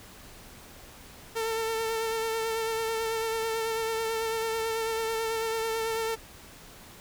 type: tone with vibrato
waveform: sawtooth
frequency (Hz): 449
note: A4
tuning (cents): +35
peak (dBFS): -24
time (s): 1.35-6.16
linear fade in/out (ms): 20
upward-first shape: sine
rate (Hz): 9.1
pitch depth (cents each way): 23
effects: pink hiss -49 dBFS RMS until 7 s